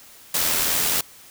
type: noise with amplitude modulation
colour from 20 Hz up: white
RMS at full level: -20 dBFS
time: 0.34-1.01 s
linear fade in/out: 5 ms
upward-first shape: sine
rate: 82.9 Hz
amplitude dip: 35%
effects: white hiss -47 dBFS RMS until 1.3 s